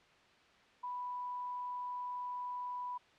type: tone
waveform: sine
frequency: 987.8 Hz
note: B5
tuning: in tune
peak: -38 dBFS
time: 0.83-2.98 s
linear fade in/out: 10 ms
effects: white hiss -64 dBFS RMS until 3.18 s + low-pass 3000 Hz 12 dB/octave